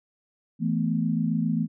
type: chord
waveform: sine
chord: E suspended fourth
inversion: none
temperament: just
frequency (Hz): 164.81 / 219.8 / 247.2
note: E3 / A3 / B3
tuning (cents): 0 / -2 / +2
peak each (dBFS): -26 / -26 / -28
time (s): 0.59-1.68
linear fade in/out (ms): 50
effects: none